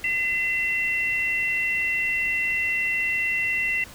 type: tone pair together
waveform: sine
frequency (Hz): 2030 / 2716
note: B6 / F7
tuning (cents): +47 / -49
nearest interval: perfect fourth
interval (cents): 504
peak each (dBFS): -24 / -25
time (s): 0.04-3.84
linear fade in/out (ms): 2
effects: pink hiss -44 dBFS RMS until 3.94 s